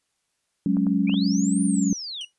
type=chord; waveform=sine; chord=F# suspended second; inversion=none; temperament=just; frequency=185 / 208.1 / 277.5 Hz; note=F#3 / G#3 / C#4; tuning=0 / +4 / +2 cents; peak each=-23 dBFS; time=0.66-1.93 s; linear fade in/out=2 ms
type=clicks; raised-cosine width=1 ms; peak=-25 dBFS; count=4; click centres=0.769 / 0.868 / 1.096 / 1.141 s
type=linear two-way sweep; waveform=sine; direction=up then down; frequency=2248 to 9397 to 2715 Hz; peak=-31 dBFS; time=1.07-2.25 s; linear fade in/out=5 ms; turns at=1.63 s
type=tone with exponential decay; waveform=sawtooth; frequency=2910 Hz; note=F#7; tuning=29 cents flat; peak=-29 dBFS; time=2.21-2.33 s; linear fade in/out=1 ms; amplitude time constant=24 ms
effects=white hiss -74 dBFS RMS until 2.38 s + resampled to 24000 Hz